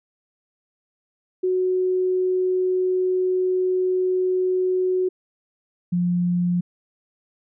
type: tone pair in turn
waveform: sine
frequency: 369.1 / 176.47 Hz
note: F#4 / F3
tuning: -4 / +18 cents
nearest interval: octave + minor second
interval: 1278 cents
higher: first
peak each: -18 dBFS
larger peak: neither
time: 1.43-5.09 / 5.92-6.61 s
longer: first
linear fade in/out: 10 ms
effects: none